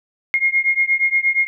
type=beating tone pair; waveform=sine; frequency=2138 / 2146.5 Hz; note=C7 / C7; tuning=+37 / +44 cents; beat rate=8.5 Hz; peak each=-17 / -18 dBFS; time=0.34-1.47 s; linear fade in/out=0 ms; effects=none